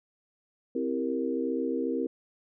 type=chord; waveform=sine; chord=C dominant seventh; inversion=none; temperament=equal; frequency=261.6 / 329.6 / 392 / 466.2 Hz; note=C4 / E4 / G4 / Bb4; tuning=0 / 0 / 0 / 0 cents; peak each=-31 / -33 / -35 / -32 dBFS; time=0.75-2.07 s; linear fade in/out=5 ms; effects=none